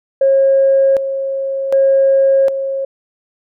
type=tone with tremolo; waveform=sine; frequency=542 Hz; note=C#5; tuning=39 cents flat; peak=-7 dBFS; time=0.21-2.85 s; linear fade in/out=5 ms; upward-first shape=square; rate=0.66 Hz; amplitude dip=65%; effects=tanh soft clip ceiling -3 dBFS